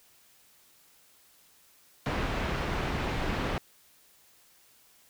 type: low-pass noise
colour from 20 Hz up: pink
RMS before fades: -31 dBFS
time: 2.06-3.58 s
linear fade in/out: 0 ms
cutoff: 2600 Hz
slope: 12 dB/octave
effects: white hiss -61 dBFS RMS until 5.09 s